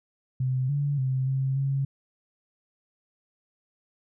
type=tone with pitch steps; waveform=sine; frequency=129.3 / 143.2 / 131 / 133.7 / 136.9 Hz; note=C3 / D3 / C3 / C3 / C#3; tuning=-20 / -43 / +2 / +38 / -21 cents; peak=-23 dBFS; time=0.4-1.85 s; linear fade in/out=5 ms; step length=290 ms; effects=none